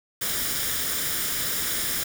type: noise with comb filter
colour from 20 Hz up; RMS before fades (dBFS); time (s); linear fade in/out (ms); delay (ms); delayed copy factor
white; -27; 0.21-2.04; 10; 0.57; +0.55
effects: none